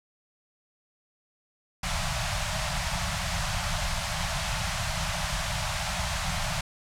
pink band-stop noise, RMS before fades -29 dBFS, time 1.83-6.61 s, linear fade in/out 5 ms, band 190 to 580 Hz, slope 96 dB/octave, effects low-pass 8000 Hz 12 dB/octave

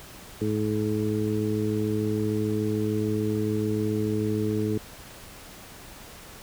harmonic tone, 106.8 Hz, G#2, 49 cents sharp, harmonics 1 / 2 / 3 / 4, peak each -29 / -29 / -29 / -29 dBFS, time 0.41-4.78 s, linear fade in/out 5 ms, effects pink hiss -45 dBFS RMS until 6.42 s

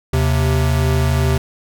square tone pair together, 77.78 / 130.48 Hz, D#2 / C3, 0 / -4 cents, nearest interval major sixth, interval 896 cents, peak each -17 dBFS, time 0.13-1.38 s, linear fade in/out 5 ms, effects none

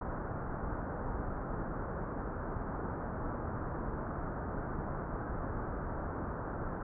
pink low-pass noise, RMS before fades -38 dBFS, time 0.01-6.83 s, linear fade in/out 5 ms, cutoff 1500 Hz, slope 48 dB/octave, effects none

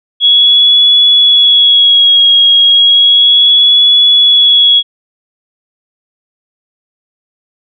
sine tone with vibrato, 3341 Hz, G#7, 10 cents sharp, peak -3 dBFS, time 0.2-4.83 s, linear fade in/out 50 ms, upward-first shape sine, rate 0.33 Hz, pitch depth 29 cents each way, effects none

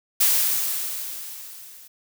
blue noise with level ramp, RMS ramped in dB -17 to -46 dBFS, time 0.2-1.88 s, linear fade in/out 10 ms, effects none

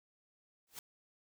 white noise with exponential growth, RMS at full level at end -43 dBFS, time 0.67-0.79 s, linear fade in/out 1 ms, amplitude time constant 25 ms, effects none

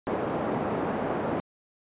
pink band-pass noise, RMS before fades -29 dBFS, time 0.07-1.4 s, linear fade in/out 0 ms, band 220 to 880 Hz, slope 12 dB/octave, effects resampled to 8000 Hz

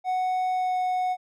triangle tone with pitch glide, 740 to 735.3 Hz, F#5 to F#5, 0 to -11 cents, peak -21 dBFS, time 0.04-1.17 s, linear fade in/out 50 ms, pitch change -11 cents, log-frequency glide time 0.52-0.77 s, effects none

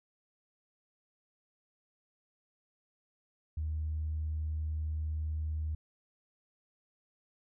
sine tone, 77.6 Hz, D#2, 4 cents flat, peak -31 dBFS, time 3.57-5.75 s, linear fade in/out 5 ms, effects tanh soft clip ceiling -27 dBFS

